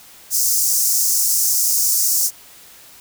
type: high-pass noise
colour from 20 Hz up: pink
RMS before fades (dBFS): -17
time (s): 0.3-2.31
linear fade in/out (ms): 50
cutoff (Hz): 5400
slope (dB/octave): 48
effects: white hiss -44 dBFS RMS until 3 s